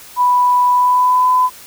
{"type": "tone with pitch glide", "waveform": "sine", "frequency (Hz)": [987.8, 1008], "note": ["B5", "B5"], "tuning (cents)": [0, 35], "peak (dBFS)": -9, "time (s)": [0.16, 1.5], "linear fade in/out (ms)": 50, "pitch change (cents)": 35, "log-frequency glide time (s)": [0.71, 1.31], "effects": ["white hiss -38 dBFS RMS until 1.66 s"]}